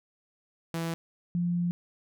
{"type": "tone pair in turn", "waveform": ["sawtooth", "sine"], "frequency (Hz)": [165.7, 174.24], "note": ["E3", "F3"], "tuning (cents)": [9, -4], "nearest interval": "minor second", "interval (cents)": 87, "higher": "second", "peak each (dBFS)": [-26, -25], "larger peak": "second", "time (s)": [[0.74, 0.94], [1.35, 1.71]], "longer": "second", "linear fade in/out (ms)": 0, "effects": []}